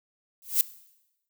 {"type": "noise with exponential growth", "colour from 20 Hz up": "violet", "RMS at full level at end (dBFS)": -17, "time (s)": [0.42, 0.61], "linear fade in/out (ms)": 0, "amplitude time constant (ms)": 41, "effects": ["noise-tail reverb RT60 0.9 s tail -18 dB re dry"]}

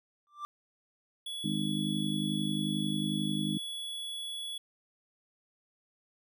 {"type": "tone with exponential growth", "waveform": "triangle", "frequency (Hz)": 1179, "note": "D6", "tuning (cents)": 6, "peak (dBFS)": -31, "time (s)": [0.27, 0.45], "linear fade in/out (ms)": 0, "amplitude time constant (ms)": 39}
{"type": "tone", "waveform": "square", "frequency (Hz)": 3386, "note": "G#7", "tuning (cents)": 33, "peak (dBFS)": -37, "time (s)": [1.26, 4.58], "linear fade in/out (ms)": 5}
{"type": "harmonic tone", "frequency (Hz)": 51.2, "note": "G#1", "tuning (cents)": -24, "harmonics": [3, 4, 5, 6], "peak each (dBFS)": [-36, -33, -38, -36], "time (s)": [1.44, 3.58], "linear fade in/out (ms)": 5}
{"effects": []}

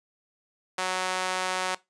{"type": "tone with high-pass filter", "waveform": "sawtooth", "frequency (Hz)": 185, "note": "F#3", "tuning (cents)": 0, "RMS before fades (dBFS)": -29, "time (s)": [0.78, 1.75], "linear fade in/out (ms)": 5, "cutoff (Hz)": 780, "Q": 0.88, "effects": ["noise-tail reverb RT60 0.2 s tail -20 dB re dry", "resampled to 22050 Hz"]}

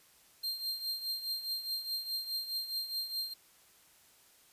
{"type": "tone with tremolo", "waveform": "45% pulse", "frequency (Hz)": 4186, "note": "C8", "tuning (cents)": 0, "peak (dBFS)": -31, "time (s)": [0.43, 3.34], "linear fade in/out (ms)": 10, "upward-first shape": "triangle", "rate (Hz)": 4.8, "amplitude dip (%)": 75, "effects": ["white hiss -63 dBFS RMS until 4.52 s", "resampled to 32000 Hz"]}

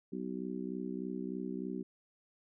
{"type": "harmonic tone", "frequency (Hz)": 63.3, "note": "B1", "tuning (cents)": 43, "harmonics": [3, 4, 5, 6], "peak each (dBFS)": [-41, -41, -43, -43], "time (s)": [0.12, 1.83], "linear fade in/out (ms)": 10, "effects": []}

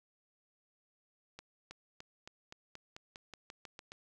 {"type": "accelerating click train", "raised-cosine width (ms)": 0.2, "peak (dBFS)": -30, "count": 13, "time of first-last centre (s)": [1.39, 3.919], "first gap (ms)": 320, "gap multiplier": 0.92, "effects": []}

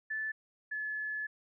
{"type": "tone pair in turn", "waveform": "sine", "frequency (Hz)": [1747, 1718], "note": ["A6", "A6"], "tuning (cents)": [-13, -42], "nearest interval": "unison", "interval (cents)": 29, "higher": "first", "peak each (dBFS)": [-33, -34], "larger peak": "first", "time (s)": [[0.1, 0.32], [0.71, 1.27]], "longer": "second", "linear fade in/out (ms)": 10, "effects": []}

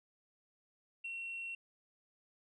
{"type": "tone with ADSR envelope", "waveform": "sine", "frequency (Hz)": 2725, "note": "F7", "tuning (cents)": -43, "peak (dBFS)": -37, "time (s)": [1.04, 1.55], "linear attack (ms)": 10, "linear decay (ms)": 18, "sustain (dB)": -2, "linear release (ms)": 4, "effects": ["tanh soft clip ceiling -36 dBFS"]}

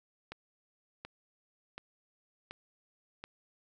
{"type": "click train", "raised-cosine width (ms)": 0.3, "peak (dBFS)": -26, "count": 5, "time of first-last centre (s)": [0.32, 3.24], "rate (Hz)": 1.37, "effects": []}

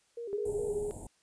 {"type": "tone with vibrato", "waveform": "sine", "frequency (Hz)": 433.4, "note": "A4", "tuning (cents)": -26, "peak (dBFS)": -37, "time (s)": [0.17, 0.79], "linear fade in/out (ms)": 5, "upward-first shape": "square", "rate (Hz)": 4.8, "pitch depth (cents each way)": 140}
{"type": "tone", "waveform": "sine", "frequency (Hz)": 415.3, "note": "G#4", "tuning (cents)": 0, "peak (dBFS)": -32, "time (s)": [0.33, 0.91], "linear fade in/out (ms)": 0}
{"type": "band-stop noise", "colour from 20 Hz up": "pink", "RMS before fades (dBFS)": -44, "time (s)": [0.45, 1.07], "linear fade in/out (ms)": 5, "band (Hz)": [900, 7200], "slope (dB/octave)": 96}
{"effects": ["white hiss -70 dBFS RMS until 1.22 s", "resampled to 22050 Hz"]}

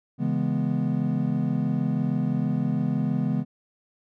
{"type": "chord", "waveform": "triangle", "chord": "C# minor seventh", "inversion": "none", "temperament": "equal", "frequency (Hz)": [138.59, 164.81, 207.7, 246.9], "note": ["C#3", "E3", "G#3", "B3"], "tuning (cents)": [0, 0, 0, 0], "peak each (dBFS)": -26, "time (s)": [0.18, 3.45], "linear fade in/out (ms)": 50, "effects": []}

